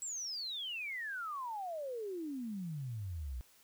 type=exponential sweep; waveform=sine; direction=down; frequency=7850 to 58.27 Hz; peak=-38 dBFS; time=0.02-3.41 s; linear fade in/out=0 ms; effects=white hiss -65 dBFS RMS until 3.63 s